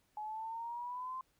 sine exponential sweep, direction up, 842 to 1046.5 Hz, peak -39 dBFS, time 0.17-1.21 s, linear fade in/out 2 ms, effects pink hiss -75 dBFS RMS until 1.39 s

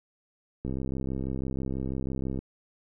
click train, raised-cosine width 3 ms, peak -20 dBFS, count 116, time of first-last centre 0.65-2.39 s, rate 66.1 Hz, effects none

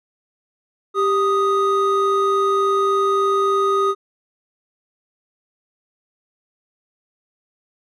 triangle tone pair together, 393.7 / 1244.5 Hz, G4 / D#6, +8 / 0 cents, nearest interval octave + minor sixth, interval 1992 cents, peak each -16 dBFS, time 0.94-3.95 s, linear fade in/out 50 ms, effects none

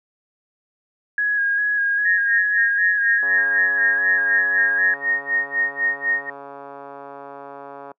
sine tone with vibrato, 1652 Hz, G#6, 10 cents flat, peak -17 dBFS, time 1.18-4.94 s, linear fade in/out 2 ms, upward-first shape square, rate 2.5 Hz, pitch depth 22 cents each way
sine tone with tremolo, 1856 Hz, A#6, 8 cents flat, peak -16 dBFS, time 2.05-6.3 s, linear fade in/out 5 ms, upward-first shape sine, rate 4 Hz, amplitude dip 95%
click train, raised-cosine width 1 ms, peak -21 dBFS, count 657, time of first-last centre 3.23-7.916 s, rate 140 Hz
effects noise-tail reverb RT60 0.1 s tail -25 dB re dry + high-pass 400 Hz 12 dB/octave

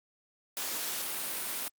white noise, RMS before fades -35 dBFS, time 0.57-1.68 s, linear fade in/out 0 ms, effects high-pass 200 Hz 12 dB/octave + Opus 48 kbps

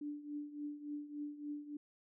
sine tone with tremolo, 293.7 Hz, D4, in tune, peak -38 dBFS, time 0.01-1.77 s, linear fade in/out 5 ms, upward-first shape triangle, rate 3.5 Hz, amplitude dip 80%, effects none

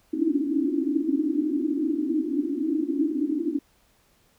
pink band-pass noise, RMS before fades -25 dBFS, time 0.13-3.59 s, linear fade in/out 10 ms, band 270 to 330 Hz, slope 96 dB/octave, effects pink hiss -63 dBFS RMS until 4.38 s

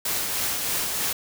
white noise with tremolo, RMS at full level -25 dBFS, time 0.05-1.13 s, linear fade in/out 5 ms, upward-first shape triangle, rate 3.2 Hz, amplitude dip 35%, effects none

